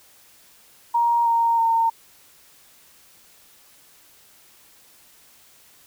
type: tone with pitch steps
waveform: sine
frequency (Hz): 940 / 926.5 / 913.2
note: A#5 / A#5 / A#5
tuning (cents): +14 / -11 / -36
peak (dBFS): -16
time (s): 0.94-1.9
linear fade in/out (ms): 10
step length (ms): 320
effects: white hiss -53 dBFS RMS until 5.86 s